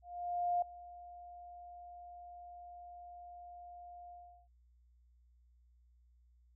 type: tone with ADSR envelope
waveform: sine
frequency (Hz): 705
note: F5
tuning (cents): +16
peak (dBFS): -29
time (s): 0.02-4.48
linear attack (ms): 600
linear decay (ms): 4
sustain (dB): -20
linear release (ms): 370
effects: added 60 Hz sine -64 dBFS peak until 6.55 s